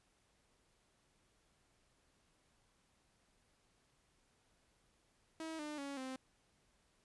sawtooth tone with pitch steps, 321.3 / 299.8 / 279.7 / 261 Hz, E4 / D4 / C#4 / C4, -44 / +36 / +16 / -4 cents, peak -39 dBFS, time 5.4-6.16 s, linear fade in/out 2 ms, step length 190 ms, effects pink hiss -75 dBFS RMS until 7.04 s + resampled to 24000 Hz

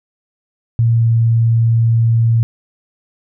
sine tone with pitch glide, 115.8 to 114.93 Hz, A#2 to A#2, -11 to -24 cents, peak -9 dBFS, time 0.79-2.43 s, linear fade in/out 0 ms, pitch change -13 cents, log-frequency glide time 0.93-1.06 s, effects none

